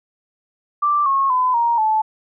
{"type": "tone with pitch steps", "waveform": "sine", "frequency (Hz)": [1174.7, 1089.7, 1010.9, 937.8, 869.9], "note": ["D6", "C#6", "B5", "A#5", "A5"], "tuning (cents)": [0, -30, 40, 10, -20], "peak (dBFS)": -14, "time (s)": [0.82, 2.02], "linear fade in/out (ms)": 10, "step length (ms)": 240, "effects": []}